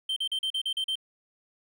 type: tone bursts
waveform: triangle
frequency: 3125 Hz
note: G7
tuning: 6 cents flat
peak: -25 dBFS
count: 8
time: 0.09-0.955 s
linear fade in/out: 5 ms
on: 74 ms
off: 39 ms
effects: none